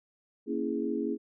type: chord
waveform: sine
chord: A# half-diminished seventh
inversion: none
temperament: equal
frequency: 233.1 / 277.2 / 329.6 / 415.3 Hz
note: A#3 / C#4 / E4 / G#4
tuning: 0 / 0 / 0 / 0 cents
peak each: -34 dBFS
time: 0.46-1.18 s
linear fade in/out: 50 ms
effects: none